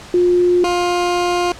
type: tone pair in turn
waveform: sine / 20% pulse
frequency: 355.2 / 353 Hz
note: F4 / F4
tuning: +29 / +19 cents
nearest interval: unison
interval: 10 cents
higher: first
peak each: -10 dBFS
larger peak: neither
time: 0.14-0.64 / 0.64-1.52 s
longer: second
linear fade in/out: 2 ms
effects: pink hiss -36 dBFS RMS until 1.59 s + low-pass 7000 Hz 12 dB/octave